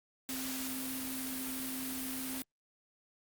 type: tone in noise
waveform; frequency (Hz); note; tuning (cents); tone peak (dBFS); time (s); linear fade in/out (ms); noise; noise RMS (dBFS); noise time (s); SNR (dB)
sine; 261.6; C4; 0; -40; 0.29-2.42; 0; white; -40; 0.29-2.42; -3
effects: Opus 48 kbps